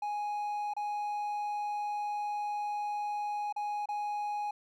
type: tone with dropouts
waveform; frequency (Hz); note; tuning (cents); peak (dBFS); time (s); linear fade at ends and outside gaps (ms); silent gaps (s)
triangle; 830.6; G#5; 0; -30; 0.02-4.51; 5; 0.737-0.765 / 3.526-3.562 / 3.858-3.887
effects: none